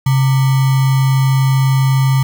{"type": "tone with sample-and-hold", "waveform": "sine", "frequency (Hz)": 133.8, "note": "C3", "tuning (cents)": 39, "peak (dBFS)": -9, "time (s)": [0.06, 2.23], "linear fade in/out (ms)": 5, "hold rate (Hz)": 1050, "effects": []}